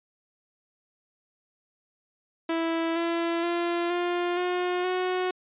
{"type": "tone with pitch steps", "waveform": "sawtooth", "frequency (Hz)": [329.6, 336.7, 344, 351.4, 359, 366.8], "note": ["E4", "E4", "F4", "F4", "F4", "F#4"], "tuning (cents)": [0, 37, -26, 11, 48, -15], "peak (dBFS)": -21, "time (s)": [2.49, 5.31], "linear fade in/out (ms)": 5, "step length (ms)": 470, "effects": ["resampled to 8000 Hz"]}